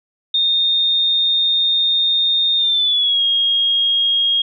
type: tone with pitch glide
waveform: sine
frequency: 3663 to 3263 Hz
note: A#7 to G#7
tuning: -31 to -31 cents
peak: -13 dBFS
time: 0.34-4.42 s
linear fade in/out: 5 ms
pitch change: -200 cents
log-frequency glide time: 2.57-3.23 s
effects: none